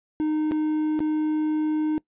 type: tone with dropouts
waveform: triangle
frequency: 307.9 Hz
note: D#4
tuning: 18 cents flat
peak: -19 dBFS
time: 0.2-1.98 s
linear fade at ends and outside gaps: 0 ms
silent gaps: 0.512-0.519 / 0.992-1.004 s
effects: noise-tail reverb RT60 0.1 s tail -22 dB re dry + resampled to 8000 Hz